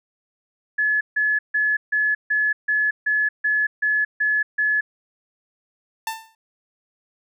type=tone bursts; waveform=sine; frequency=1709 Hz; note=G#6; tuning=49 cents sharp; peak=-17 dBFS; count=11; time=0.78-4.81 s; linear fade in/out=10 ms; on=230 ms; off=150 ms
type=tone with exponential decay; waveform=sawtooth; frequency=892 Hz; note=A5; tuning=23 cents sharp; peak=-18 dBFS; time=6.07-6.35 s; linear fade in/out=2 ms; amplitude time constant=60 ms
effects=none